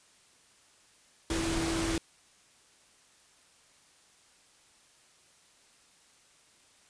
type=tone in noise; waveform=sine; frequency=329.6 Hz; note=E4; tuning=in tune; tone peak=-31 dBFS; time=1.3-1.98 s; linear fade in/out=2 ms; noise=pink; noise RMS=-33 dBFS; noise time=1.3-1.98 s; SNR=-1 dB; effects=white hiss -62 dBFS RMS until 6.89 s + resampled to 22050 Hz